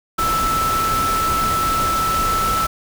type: tone in noise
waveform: sine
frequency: 1318.5 Hz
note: E6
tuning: in tune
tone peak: -17 dBFS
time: 0.18-2.67 s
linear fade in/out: 10 ms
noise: pink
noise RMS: -24 dBFS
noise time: 0.18-2.67 s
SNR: +4 dB
effects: none